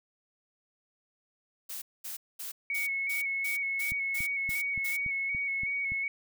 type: noise bursts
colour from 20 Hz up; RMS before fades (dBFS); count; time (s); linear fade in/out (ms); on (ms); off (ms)
blue; -39; 10; 1.69-4.97; 10; 130; 220
type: tone with vibrato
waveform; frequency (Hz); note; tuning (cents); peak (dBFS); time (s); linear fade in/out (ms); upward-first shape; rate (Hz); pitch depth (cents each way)
sine; 2217; C#7; 0; -29; 2.7-6.08; 2; square; 2.7; 21
type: click train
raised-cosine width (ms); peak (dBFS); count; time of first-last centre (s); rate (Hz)
5; -30; 8; 3.92-5.92; 3.5
effects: none